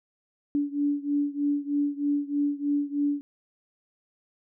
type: beating tone pair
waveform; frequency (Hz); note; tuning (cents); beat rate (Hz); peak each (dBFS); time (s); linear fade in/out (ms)
sine; 287.1 / 290.3; D4 / D4; -39 / -20; 3.2; -26 / -28; 0.55-3.21; 0
effects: none